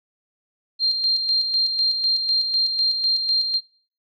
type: tone with tremolo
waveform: sine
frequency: 4186 Hz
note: C8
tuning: in tune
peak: -16 dBFS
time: 0.79-3.61 s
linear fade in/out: 50 ms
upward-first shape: square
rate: 4 Hz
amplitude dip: 45%
effects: noise-tail reverb RT60 0.5 s tail -25 dB re dry